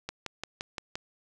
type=click train; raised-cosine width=0.2 ms; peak=-17 dBFS; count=6; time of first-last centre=0.09-0.955 s; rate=5.78 Hz; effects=none